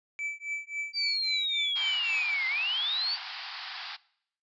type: tone with tremolo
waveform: triangle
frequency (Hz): 2313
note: D7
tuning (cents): -27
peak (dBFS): -27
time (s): 0.19-2.34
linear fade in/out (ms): 0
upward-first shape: triangle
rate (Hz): 3.7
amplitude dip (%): 100
type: linear two-way sweep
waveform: sine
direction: down then up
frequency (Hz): 4699 to 2047 to 4699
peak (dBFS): -27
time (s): 0.93-3.18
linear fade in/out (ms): 50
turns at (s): 2.47
type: band-pass noise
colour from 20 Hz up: white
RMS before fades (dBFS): -40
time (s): 1.75-3.97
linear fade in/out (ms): 20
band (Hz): 720 to 5000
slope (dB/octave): 96
effects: noise-tail reverb RT60 0.7 s tail -22 dB re dry + resampled to 22050 Hz